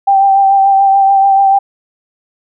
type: tone with vibrato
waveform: sine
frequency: 784 Hz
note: G5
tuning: in tune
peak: -5 dBFS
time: 0.07-1.59 s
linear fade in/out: 10 ms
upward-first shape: triangle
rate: 6.9 Hz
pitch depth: 27 cents each way
effects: none